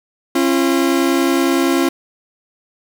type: tone pair together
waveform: 40% pulse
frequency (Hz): 271.1 / 341.6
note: C#4 / F4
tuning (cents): -38 / -38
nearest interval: major third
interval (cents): 400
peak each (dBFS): -15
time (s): 0.35-1.89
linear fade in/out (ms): 5
effects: none